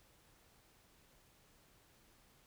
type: silence
effects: pink hiss -68 dBFS RMS until 2.46 s